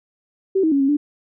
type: tone with pitch steps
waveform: sine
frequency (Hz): 384.3 / 317.9 / 278.5 / 272.2 / 292.6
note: G4 / D#4 / C#4 / C#4 / D4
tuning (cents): -34 / +37 / +8 / -31 / -6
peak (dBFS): -14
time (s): 0.55-0.97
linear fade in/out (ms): 10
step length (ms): 84
effects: none